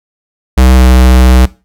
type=tone with pitch glide; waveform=square; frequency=64 to 63.26 Hz; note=C2 to B1; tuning=-38 to +42 cents; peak=-3 dBFS; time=0.57-1.46 s; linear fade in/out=10 ms; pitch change=-20 cents; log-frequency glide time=0.75-0.83 s; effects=noise-tail reverb RT60 0.3 s tail -19 dB re dry